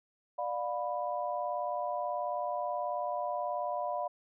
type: chord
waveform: sine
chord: B diminished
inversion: first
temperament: just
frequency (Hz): 592.7 / 711.2 / 987.8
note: D5 / F5 / B5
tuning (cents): +16 / +31 / 0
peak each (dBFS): -36 / -35 / -37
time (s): 0.38-4.08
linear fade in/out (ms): 10
effects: none